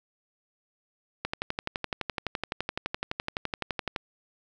click train, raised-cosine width 0.3 ms, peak -13 dBFS, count 33, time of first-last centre 1.25-3.962 s, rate 11.8 Hz, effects none

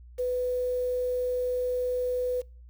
sine tone with quantisation, 498.4 Hz, B4, 16 cents sharp, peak -25 dBFS, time 0.18-2.42 s, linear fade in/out 20 ms, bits 8, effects noise-tail reverb RT60 0.4 s tail -26 dB re dry + added 60 Hz sine -46 dBFS peak until 2.69 s

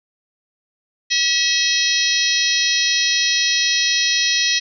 harmonic tone with a mistuned harmonic, 644 Hz, E5, 41 cents flat, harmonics 3 / 4 / 5 / 6 / 7 / 8 / 9, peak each -23 / -23 / -23 / -23 / -23 / -23 / -23 dBFS, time 1.1-4.6 s, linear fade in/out 20 ms, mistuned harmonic 7, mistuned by -79 cents, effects none

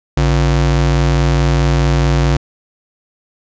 square ring-modulated tone, 102.5 Hz, G#2, 22 cents flat, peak -8 dBFS, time 0.17-2.37 s, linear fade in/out 5 ms, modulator 42.3 Hz, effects resampled to 16000 Hz

